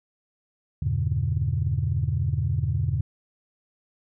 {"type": "chord", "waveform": "sine", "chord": "E diminished seventh", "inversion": "none", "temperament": "just", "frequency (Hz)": [82.41, 98.89, 118.67, 142.4], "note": ["E2", "G2", "Bb2", "Db3"], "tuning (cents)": [0, 16, 31, 47], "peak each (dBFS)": -27, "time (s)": [0.82, 3.01], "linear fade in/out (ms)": 5, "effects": ["tanh soft clip ceiling -13 dBFS"]}